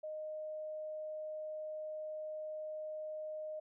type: tone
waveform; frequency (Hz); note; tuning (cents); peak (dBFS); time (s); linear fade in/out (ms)
sine; 618; D#5; -12; -40; 0.03-3.6; 10
effects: none